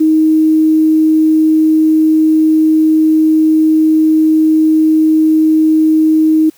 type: tone with quantisation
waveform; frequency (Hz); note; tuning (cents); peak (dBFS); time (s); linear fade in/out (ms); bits
sine; 314.3; D#4; +18; -6; 0-6.5; 10; 6
effects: white hiss -48 dBFS RMS until 6.57 s